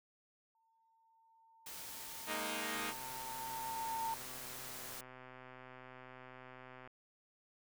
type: tone with exponential growth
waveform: sine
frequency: 904 Hz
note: A5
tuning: 47 cents sharp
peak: -35 dBFS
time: 0.55-4.14 s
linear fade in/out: 1 ms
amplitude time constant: 780 ms
type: noise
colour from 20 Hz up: white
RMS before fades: -48 dBFS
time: 1.66-5.01 s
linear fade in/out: 5 ms
type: chord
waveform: 5% pulse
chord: Ab suspended second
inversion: none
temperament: equal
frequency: 207.7 / 233.1 / 311.1 Hz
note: Ab3 / Bb3 / Eb4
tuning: 0 / 0 / 0 cents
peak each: -33 / -32 / -30 dBFS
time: 2.26-2.94 s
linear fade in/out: 50 ms
type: click train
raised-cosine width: 0.5 ms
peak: -38 dBFS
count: 529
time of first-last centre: 2.75-6.875 s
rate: 128 Hz
effects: none